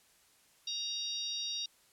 harmonic tone, 937 Hz, A#5, 9 cents sharp, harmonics 3 / 4 / 5 / 6, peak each -46 / -37 / -42 / -42 dBFS, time 0.67-1.66 s, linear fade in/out 5 ms, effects white hiss -66 dBFS RMS until 1.92 s + low-pass 12000 Hz 12 dB/octave

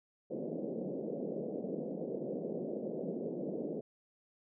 white band-pass noise, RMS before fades -39 dBFS, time 0.3-3.81 s, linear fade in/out 10 ms, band 160 to 560 Hz, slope 48 dB/octave, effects none

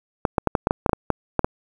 clicks, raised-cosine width 1 ms, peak -3 dBFS, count 12, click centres 0.252 / 0.382 / 0.473 / 0.552 / 0.671 / 0.709 / 0.862 / 0.894 / 0.932 / 1.103 / 1.393 / 1.445 s, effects 7-bit

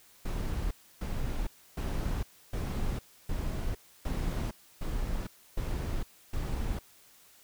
brown noise bursts, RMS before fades -32 dBFS, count 9, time 0.25-6.79 s, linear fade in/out 5 ms, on 460 ms, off 300 ms, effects white hiss -59 dBFS RMS until 7.43 s

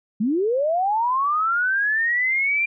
sine linear sweep, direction up, 196 to 2390 Hz, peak -18 dBFS, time 0.2-2.66 s, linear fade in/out 10 ms, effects none

